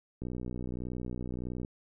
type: click train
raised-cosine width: 3 ms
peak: -25 dBFS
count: 89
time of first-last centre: 0.22-1.649 s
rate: 61.6 Hz
effects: none